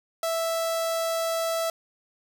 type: tone with notch filter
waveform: sawtooth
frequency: 659.3 Hz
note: E5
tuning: in tune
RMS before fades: -27 dBFS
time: 0.23-1.7 s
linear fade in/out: 2 ms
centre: 2300 Hz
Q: 1.6
effects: none